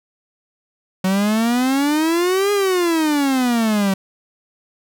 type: exponential two-way sweep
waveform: 45% pulse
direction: up then down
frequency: 185 to 413.1 to 189.9 Hz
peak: -15 dBFS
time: 1.04-3.94 s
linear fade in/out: 5 ms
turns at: 2.52 s
effects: none